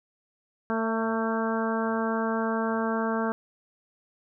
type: harmonic tone with a mistuned harmonic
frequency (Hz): 224.7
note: A3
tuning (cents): +37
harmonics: 1 / 2 / 3 / 4 / 5 / 6 / 7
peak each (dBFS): -28 / -31 / -33 / -34 / -35 / -36 / -36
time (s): 0.7-3.32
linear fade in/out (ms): 0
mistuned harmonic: 3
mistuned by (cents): -18
effects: none